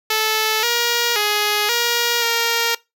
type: tone with pitch steps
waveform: 5% pulse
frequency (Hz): 436 / 474 / 417.9 / 473.7 / 465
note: A4 / A#4 / G#4 / A#4 / A#4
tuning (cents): -16 / +29 / +11 / +28 / -4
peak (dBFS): -5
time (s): 0.1-2.75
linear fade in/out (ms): 5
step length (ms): 530
effects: noise-tail reverb RT60 0.2 s tail -21 dB re dry